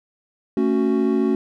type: chord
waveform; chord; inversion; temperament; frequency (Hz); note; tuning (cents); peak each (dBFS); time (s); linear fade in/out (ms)
triangle; F# minor; first; equal with one note detuned; 223.3 / 277.2 / 370; A3 / C#4 / F#4; +26 / 0 / 0; -19; 0.57-1.35; 2
effects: none